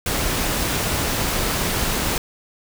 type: noise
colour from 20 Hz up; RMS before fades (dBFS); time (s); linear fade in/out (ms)
pink; -22; 0.06-2.18; 2
effects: none